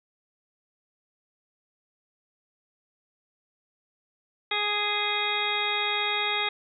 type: harmonic tone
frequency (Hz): 415.3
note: G#4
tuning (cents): 0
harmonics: 1 / 2 / 3 / 4 / 5 / 6 / 8 / 9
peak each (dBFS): -36 / -33 / -34 / -37 / -31 / -32 / -33 / -31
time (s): 4.51-6.49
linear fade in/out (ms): 5
effects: none